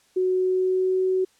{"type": "tone with pitch glide", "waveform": "sine", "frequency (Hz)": [370, 374.1], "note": ["F#4", "F#4"], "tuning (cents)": [0, 19], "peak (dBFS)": -19, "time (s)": [0.16, 1.25], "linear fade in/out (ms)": 10, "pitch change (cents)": 19, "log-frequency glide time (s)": [0.34, 1.03], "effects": ["white hiss -61 dBFS RMS until 1.39 s", "low-pass 9000 Hz 12 dB/octave"]}